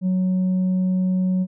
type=tone with tanh clipping; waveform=sine; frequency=185 Hz; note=F#3; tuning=in tune; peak=-18 dBFS; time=0.01-1.47 s; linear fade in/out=50 ms; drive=2 dB; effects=none